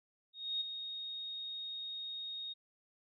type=tone with ADSR envelope; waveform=sine; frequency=3729 Hz; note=A#7; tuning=in tune; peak=-32 dBFS; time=0.33-2.54 s; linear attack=280 ms; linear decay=10 ms; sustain=-8 dB; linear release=21 ms; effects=none